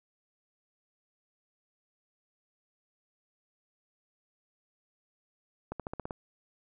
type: accelerating click train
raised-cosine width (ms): 1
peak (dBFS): -22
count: 7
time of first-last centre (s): 5.72-6.108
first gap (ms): 77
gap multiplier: 0.93
effects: none